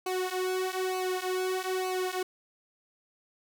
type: tone with flanger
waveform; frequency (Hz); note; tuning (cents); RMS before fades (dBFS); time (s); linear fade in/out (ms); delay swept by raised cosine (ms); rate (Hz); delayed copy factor
sawtooth; 371.1; F#4; +5; -31; 0.06-2.23; 5; 0.57 to 4.37; 1.1; -0.9
effects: none